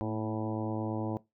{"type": "harmonic tone with a mistuned harmonic", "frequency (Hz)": 108.8, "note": "A2", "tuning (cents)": -19, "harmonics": [1, 2, 3, 4, 5, 6, 7, 8, 9], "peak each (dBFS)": [-36, -37, -36, -43, -40, -45, -44, -46, -47], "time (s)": [0.01, 1.17], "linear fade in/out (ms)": 0, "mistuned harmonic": 2, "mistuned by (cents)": 42, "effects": ["noise-tail reverb RT60 0.2 s tail -20 dB re dry"]}